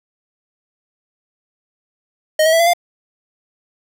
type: tone with pitch steps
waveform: square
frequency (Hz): 622.3 / 640.5 / 659.3 / 678.6 / 698.5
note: D#5 / E5 / E5 / F5 / F5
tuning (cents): 0 / -50 / 0 / -50 / 0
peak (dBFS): -11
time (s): 2.39-2.735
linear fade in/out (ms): 5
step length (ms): 69
effects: none